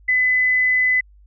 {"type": "tone", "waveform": "sine", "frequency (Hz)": 2010, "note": "B6", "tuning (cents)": 30, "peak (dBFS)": -14, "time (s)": [0.08, 1.01], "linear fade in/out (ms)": 10, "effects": ["added 50 Hz sine -46 dBFS peak until 1.26 s"]}